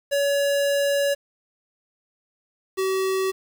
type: tone pair in turn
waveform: square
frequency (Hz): 565 / 380.9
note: C#5 / G4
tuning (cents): +33 / -50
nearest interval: perfect fifth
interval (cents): 683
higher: first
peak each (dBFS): -20 / -22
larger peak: first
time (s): 0.11-1.15 / 2.77-3.32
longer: first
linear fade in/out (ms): 20
effects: 8-bit